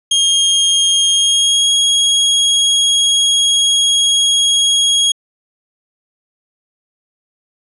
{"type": "tone with pitch glide", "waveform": "sawtooth", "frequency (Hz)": [3239, 3294], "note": ["G#7", "G#7"], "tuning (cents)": [-44, -15], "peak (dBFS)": -7, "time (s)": [0.11, 5.12], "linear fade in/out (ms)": 5, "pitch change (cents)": 29, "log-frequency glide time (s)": [1.1, 1.71], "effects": ["resampled to 24000 Hz"]}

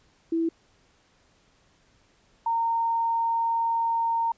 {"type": "tone pair in turn", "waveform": "sine", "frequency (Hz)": [329.6, 919.7], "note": ["E4", "A#5"], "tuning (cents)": [0, -24], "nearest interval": "octave + tritone", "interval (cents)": 1776, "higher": "second", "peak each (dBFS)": -22, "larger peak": "neither", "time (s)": [[0.32, 0.49], [2.46, 4.32]], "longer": "second", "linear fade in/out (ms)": 5, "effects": ["pink hiss -63 dBFS RMS until 4.37 s", "resampled to 16000 Hz"]}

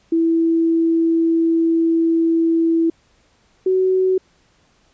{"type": "tone pair in turn", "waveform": "sine", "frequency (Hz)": [329.6, 374.2], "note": ["E4", "F#4"], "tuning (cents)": [0, 20], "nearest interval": "major second", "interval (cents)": 220, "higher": "second", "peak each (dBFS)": -13, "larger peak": "neither", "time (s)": [[0.12, 2.9], [3.66, 4.18]], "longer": "first", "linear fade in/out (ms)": 5, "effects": ["pink hiss -58 dBFS RMS until 4.93 s", "resampled to 16000 Hz"]}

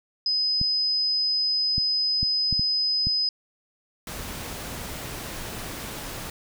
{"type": "tone", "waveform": "sine", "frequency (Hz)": 5030, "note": "D#8", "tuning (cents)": 18, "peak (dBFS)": -21, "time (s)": [0.26, 3.29], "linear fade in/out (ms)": 2}
{"type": "clicks", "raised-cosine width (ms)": 5, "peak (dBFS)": -17, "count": 6, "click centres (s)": [0.614, 1.781, 2.23, 2.527, 2.595, 3.07]}
{"type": "noise", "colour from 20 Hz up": "pink", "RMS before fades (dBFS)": -35, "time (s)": [4.07, 6.3], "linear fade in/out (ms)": 2}
{"effects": []}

